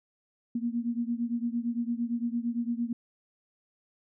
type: beating tone pair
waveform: sine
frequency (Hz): 233.1 / 241.9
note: A#3 / B3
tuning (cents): 0 / -36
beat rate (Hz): 8.8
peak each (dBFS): -30 / -32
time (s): 0.55-2.93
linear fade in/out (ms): 5
effects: none